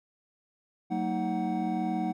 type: tone cluster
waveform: triangle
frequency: 186.5 / 227.9 / 314.1 / 744 Hz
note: F#3 / A#3 / D#4 / F#5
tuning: +14 / -39 / +16 / +9 cents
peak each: -31 dBFS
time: 0.9-2.13 s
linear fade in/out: 20 ms
effects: none